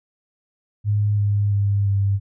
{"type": "tone with pitch steps", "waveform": "sine", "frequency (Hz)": [103.83, 102.28, 100.76, 99.26], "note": ["G#2", "G#2", "G2", "G2"], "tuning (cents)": [0, -26, 48, 22], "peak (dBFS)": -16, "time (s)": [0.84, 2.2], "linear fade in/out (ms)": 50, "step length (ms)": 340, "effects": []}